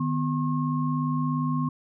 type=tone cluster; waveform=sine; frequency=152.1 / 249.2 / 1078 Hz; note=D#3 / B3 / C#6; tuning=-39 / +16 / -49 cents; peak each=-26 / -27 / -32 dBFS; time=0-1.69 s; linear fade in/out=5 ms; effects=none